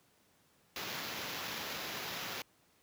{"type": "noise with sample-and-hold", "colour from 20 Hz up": "white", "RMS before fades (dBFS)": -41, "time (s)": [0.76, 2.42], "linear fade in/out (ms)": 2, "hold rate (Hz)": 8820, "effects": ["pink hiss -69 dBFS RMS until 2.82 s", "high-pass 100 Hz 12 dB/octave"]}